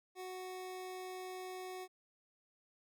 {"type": "tone", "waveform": "25% pulse", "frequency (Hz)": 370, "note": "F#4", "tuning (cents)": 0, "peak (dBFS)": -40, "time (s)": [0.15, 1.88], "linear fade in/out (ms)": 50, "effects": []}